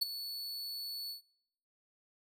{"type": "tone with ADSR envelope", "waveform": "45% pulse", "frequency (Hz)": 4435, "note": "C#8", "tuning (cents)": 0, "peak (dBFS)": -25, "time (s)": [0.01, 1.22], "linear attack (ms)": 13, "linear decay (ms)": 14, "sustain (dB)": -13, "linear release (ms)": 120, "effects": ["noise-tail reverb RT60 0.9 s tail -26 dB re dry"]}